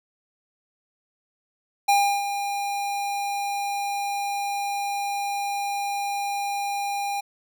square tone with ADSR envelope, 805 Hz, G5, 46 cents sharp, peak -16 dBFS, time 1.88-7.21 s, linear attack 11 ms, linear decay 330 ms, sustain -10 dB, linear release 12 ms, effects none

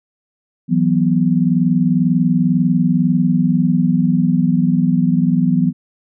sine chord, E suspended second, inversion none, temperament equal, 164.81 / 185 / 246.9 Hz, E3 / F#3 / B3, 0 / 0 / 0 cents, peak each -16 dBFS, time 0.68-5.73 s, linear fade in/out 50 ms, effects none

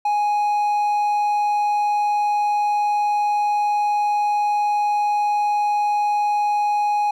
triangle tone, 830.6 Hz, G#5, in tune, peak -15 dBFS, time 0.05-7.11 s, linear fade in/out 5 ms, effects none

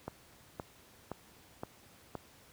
click train, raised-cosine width 1 ms, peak -24 dBFS, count 5, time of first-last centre 0.08-2.153 s, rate 1.93 Hz, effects pink hiss -60 dBFS RMS until 2.52 s + high-pass 60 Hz 12 dB/octave

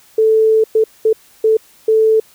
sine tone bursts at uneven times, 440 Hz, A4, in tune, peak -8 dBFS, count 5, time 0.18-0.64 / 0.75-0.84 / 1.05-1.13 / 1.44-1.57 / 1.88-2.2 s, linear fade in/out 5 ms, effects white hiss -48 dBFS RMS until 2.34 s

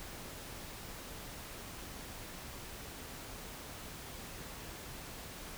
silence, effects pink hiss -47 dBFS RMS until 5.57 s

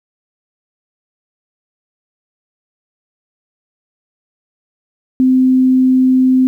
sine tone, 258.1 Hz, C4, 23 cents flat, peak -7 dBFS, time 5.2-6.47 s, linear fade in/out 0 ms, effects 8-bit

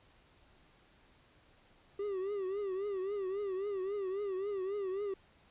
triangle tone with vibrato, 392 Hz, G4, in tune, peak -32 dBFS, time 1.99-5.14 s, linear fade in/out 5 ms, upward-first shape triangle, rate 3.7 Hz, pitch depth 120 cents each way, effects pink hiss -65 dBFS RMS until 5.5 s + resampled to 8000 Hz

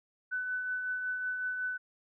sine tone with tremolo, 1500 Hz, F#6, 23 cents sharp, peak -30 dBFS, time 0.31-1.78 s, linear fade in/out 20 ms, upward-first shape triangle, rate 5.4 Hz, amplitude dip 40%, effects none

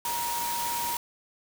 sine tone in noise, 946 Hz, A#5, 25 cents sharp, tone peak -30 dBFS, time 0.05-0.97 s, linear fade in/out 2 ms, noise white, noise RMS -33 dBFS, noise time 0.05-0.97 s, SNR 0 dB, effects none

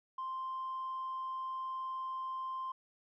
triangle tone with tanh clipping, 1046.5 Hz, C6, in tune, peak -37 dBFS, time 0.18-2.72 s, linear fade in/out 5 ms, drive 5 dB, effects none

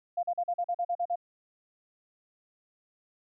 sine tone bursts, 699 Hz, F5, 1 cent sharp, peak -26 dBFS, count 10, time 0.17-1.158 s, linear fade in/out 10 ms, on 61 ms, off 42 ms, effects none

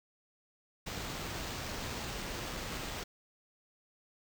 pink noise with sample-and-hold, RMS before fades -40 dBFS, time 0.86-3.04 s, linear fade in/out 10 ms, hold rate 11025 Hz, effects none

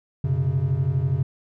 triangle chord, F# suspended fourth, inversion none, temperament equal with one note detuned, 92.5 / 126.28 / 138.59 Hz, F#2 / B2 / C#3, 0 / +39 / 0 cents, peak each -25 / -22 / -20 dBFS, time 0.24-1.23 s, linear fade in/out 5 ms, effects tanh soft clip ceiling -10 dBFS

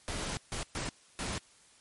pink noise bursts at uneven times, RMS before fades -36 dBFS, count 4, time 0.08-0.37 / 0.52-0.63 / 0.75-0.89 / 1.19-1.38 s, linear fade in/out 0 ms, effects white hiss -61 dBFS RMS until 1.8 s + MP3 48 kbps

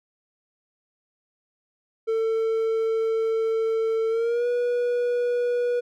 triangle tone with pitch glide, 447.7 to 485.4 Hz, A4 to B4, +30 to -30 cents, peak -19 dBFS, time 2.07-5.81 s, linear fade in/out 20 ms, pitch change +140 cents, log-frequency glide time 4.08-4.47 s, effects none

